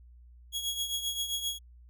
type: tone with tremolo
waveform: sawtooth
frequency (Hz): 3322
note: G#7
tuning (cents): 0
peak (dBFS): -25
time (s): 0.52-1.59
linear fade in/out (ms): 50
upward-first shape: triangle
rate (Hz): 7.6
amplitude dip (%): 70
effects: added 60 Hz sine -51 dBFS peak until 1.89 s